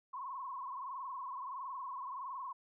sine tone with frequency modulation, 1046.5 Hz, C6, in tune, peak -40 dBFS, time 0.13-2.53 s, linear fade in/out 10 ms, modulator 21.5 Hz, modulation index 3.1, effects none

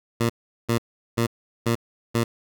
15% pulse tone bursts, 116.54 Hz, A#2, in tune, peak -13 dBFS, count 5, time 0.2-2.24 s, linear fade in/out 10 ms, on 96 ms, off 390 ms, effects none

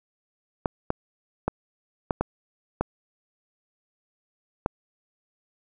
clicks, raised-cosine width 1 ms, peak -9 dBFS, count 7, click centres 0.658 / 0.904 / 1.48 / 2.108 / 2.21 / 2.81 / 4.661 s, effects none

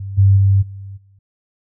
sine tone with level steps, 98 Hz, G2, in tune, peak -24 / -7 / -9 / -29 / -47 dBFS, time 0-1.19 s, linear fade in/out 5 ms, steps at 0.17 / 0.36 / 0.61 / 0.96 s, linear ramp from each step 20 ms, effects none

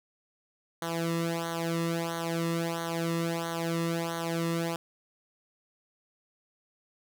sawtooth tone with flanger, 167 Hz, E3, 23 cents sharp, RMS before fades -31 dBFS, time 0.82-4.76 s, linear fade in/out 2 ms, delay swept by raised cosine 0.39 to 1.31 ms, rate 1.5 Hz, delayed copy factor -0.9, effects none

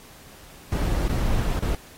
brown noise with dropouts, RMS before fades -23 dBFS, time 0.72-1.75 s, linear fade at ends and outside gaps 1 ms, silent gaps 1.082-1.094 / 1.592-1.624 s, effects pink hiss -48 dBFS RMS until 1.97 s + AAC 48 kbps

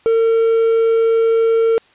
triangle tone with quantisation, 453.9 Hz, A#4, 46 cents flat, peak -9 dBFS, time 0.06-1.78 s, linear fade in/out 0 ms, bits 6, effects white hiss -52 dBFS RMS until 1.94 s + resampled to 8000 Hz

